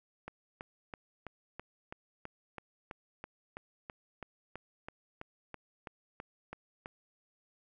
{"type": "click train", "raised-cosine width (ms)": 0.5, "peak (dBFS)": -27, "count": 21, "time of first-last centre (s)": [0.28, 6.859], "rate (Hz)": 3.04, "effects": []}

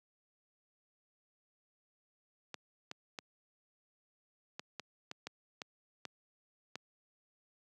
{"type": "clicks", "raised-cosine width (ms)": 0.2, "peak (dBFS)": -24, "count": 10, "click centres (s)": [2.543, 2.914, 3.188, 4.595, 4.797, 5.114, 5.27, 5.618, 6.053, 6.756], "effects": ["high-pass 150 Hz 12 dB/octave"]}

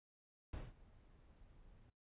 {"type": "noise with ADSR envelope", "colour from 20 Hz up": "brown", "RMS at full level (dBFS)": -43, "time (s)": [0.53, 1.9], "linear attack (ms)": 4, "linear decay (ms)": 190, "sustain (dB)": -21, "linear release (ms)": 4, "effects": ["noise-tail reverb RT60 0.2 s tail -22 dB re dry", "resampled to 8000 Hz"]}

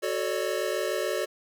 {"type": "chord", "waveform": "square", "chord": "D major seventh", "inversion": "first", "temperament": "equal with one note detuned", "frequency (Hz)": [370, 440, 554.4, 601.1], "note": ["F#4", "A4", "C#5", "D5"], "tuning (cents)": [0, 0, 0, 40], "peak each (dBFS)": -33, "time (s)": [0.02, 1.26], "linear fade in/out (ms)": 20, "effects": []}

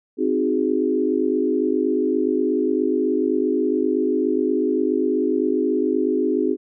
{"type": "chord", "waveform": "sine", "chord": "Ab dominant seventh", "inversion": "first", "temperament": "equal with one note detuned", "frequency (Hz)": [261.6, 311.1, 367.7, 415.3], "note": ["C4", "Eb4", "Gb4", "Ab4"], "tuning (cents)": [0, 0, -11, 0], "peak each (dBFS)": -23, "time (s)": [0.17, 6.57], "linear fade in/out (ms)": 50, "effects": []}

